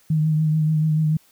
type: tone with vibrato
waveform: sine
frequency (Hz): 155.56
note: D#3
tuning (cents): 0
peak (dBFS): -16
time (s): 0.1-1.17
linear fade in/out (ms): 5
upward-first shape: triangle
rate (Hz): 6.9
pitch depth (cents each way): 34
effects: white hiss -57 dBFS RMS until 1.31 s